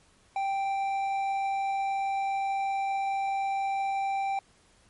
sine tone with hard clipping, 784 Hz, G5, in tune, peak -28 dBFS, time 0.36-4.39 s, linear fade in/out 2 ms, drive 6 dB, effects pink hiss -62 dBFS RMS until 4.89 s + MP3 48 kbps

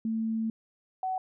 sine tone pair in turn, 223.2 / 750.8 Hz, A3 / F#5, +25 / +25 cents, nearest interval octave + major sixth, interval 2100 cents, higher second, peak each -27 / -28 dBFS, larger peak first, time 0.05-0.5 / 1.03-1.18 s, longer first, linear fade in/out 2 ms, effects none

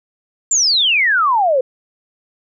sine exponential sweep, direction down, 7459 to 494.8 Hz, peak -11 dBFS, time 0.51-1.61 s, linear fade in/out 5 ms, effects none

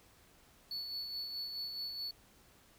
triangle tone with tremolo, 4435 Hz, C#8, in tune, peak -36 dBFS, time 0.71-2.11 s, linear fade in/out 2 ms, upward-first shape sine, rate 4.7 Hz, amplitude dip 40%, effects pink hiss -64 dBFS RMS until 2.78 s

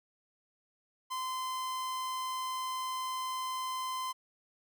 45% pulse tone, 1032 Hz, C6, 24 cents flat, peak -34 dBFS, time 1.1-4.13 s, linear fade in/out 20 ms, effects none

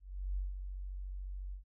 sine tone with ADSR envelope, 47 Hz, F#1, 28 cents sharp, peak -32 dBFS, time 0-1.64 s, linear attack 370 ms, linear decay 160 ms, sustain -7 dB, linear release 110 ms, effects none

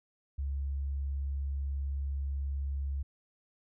sine tone, 69.3 Hz, C#2, in tune, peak -31 dBFS, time 0.38-3.03 s, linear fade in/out 10 ms, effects none

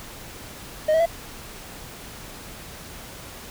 triangle tone with pitch steps, 619 / 644.5 / 671.1 Hz, D#5 / E5 / E5, -9 / -39 / +31 cents, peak -14 dBFS, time 0.88-1.06 s, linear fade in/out 10 ms, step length 60 ms, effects pink hiss -40 dBFS RMS until 3.5 s

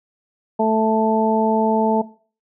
harmonic tone, 220 Hz, A3, in tune, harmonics 1 / 2 / 3 / 4, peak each -20 / -20 / -20 / -20 dBFS, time 0.59-2.02 s, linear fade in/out 10 ms, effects noise-tail reverb RT60 0.4 s tail -18 dB re dry

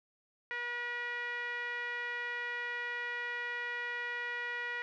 5% pulse tone with low-pass filter, 481.6 Hz, B4, 44 cents flat, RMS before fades -38 dBFS, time 0.51-4.82 s, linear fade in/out 0 ms, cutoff 1900 Hz, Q 4.1, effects none

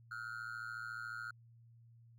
triangle tone with amplitude modulation, 1425 Hz, F6, 34 cents sharp, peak -36 dBFS, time 0.11-1.31 s, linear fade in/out 5 ms, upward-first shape sine, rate 114 Hz, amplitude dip 100%, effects added 116 Hz sine -59 dBFS peak until 2.18 s

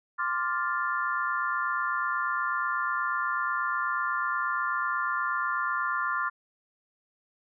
sine chord, D minor seventh, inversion third, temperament equal, 1046.5 / 1174.7 / 1396.9 / 1760 Hz, C6 / D6 / F6 / A6, 0 / 0 / 0 / 0 cents, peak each -32 / -32 / -30 / -34 dBFS, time 0.18-6.3 s, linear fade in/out 20 ms, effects none

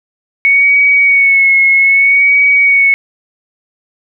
sine tone with vibrato, 2217 Hz, C#7, in tune, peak -5 dBFS, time 0.45-2.94 s, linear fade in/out 0 ms, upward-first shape sine, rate 0.63 Hz, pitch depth 35 cents each way, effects none

